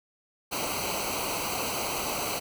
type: noise with comb filter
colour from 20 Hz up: pink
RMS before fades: -31 dBFS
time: 0.51-2.4 s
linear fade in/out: 20 ms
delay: 0.57 ms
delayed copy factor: -0.85
effects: none